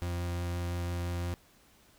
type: tone with vibrato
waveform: 40% pulse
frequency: 87.2 Hz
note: F2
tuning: 2 cents flat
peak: -31 dBFS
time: 0.02-1.34 s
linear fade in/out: 0 ms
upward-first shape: sine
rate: 5.8 Hz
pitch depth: 8 cents each way
effects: pink hiss -62 dBFS RMS until 1.98 s